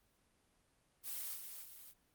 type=noise with echo; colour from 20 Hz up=blue; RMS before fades=-43 dBFS; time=1.03-1.38 s; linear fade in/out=50 ms; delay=280 ms; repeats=2; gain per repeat=-6 dB; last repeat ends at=1.94 s; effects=pink hiss -75 dBFS RMS until 2.14 s + Opus 32 kbps